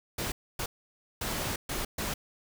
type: noise bursts at uneven times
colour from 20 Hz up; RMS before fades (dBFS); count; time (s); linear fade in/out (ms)
pink; -33; 5; 0.18-0.32 / 0.59-0.66 / 1.21-1.56 / 1.69-1.85 / 1.98-2.14; 5
effects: none